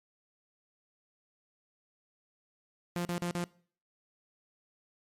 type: tone bursts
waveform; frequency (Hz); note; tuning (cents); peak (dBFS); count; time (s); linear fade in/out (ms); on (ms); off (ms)
sawtooth; 174.61; F3; 0; -27; 4; 2.96-3.44; 0; 90; 40
effects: noise-tail reverb RT60 0.5 s tail -22 dB re dry + MP3 64 kbps